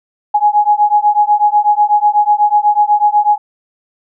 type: beating tone pair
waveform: sine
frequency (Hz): 830.6 / 838.7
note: G#5 / G#5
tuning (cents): 0 / +17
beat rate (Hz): 8.1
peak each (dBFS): -11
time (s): 0.34-3.38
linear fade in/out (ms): 10
effects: none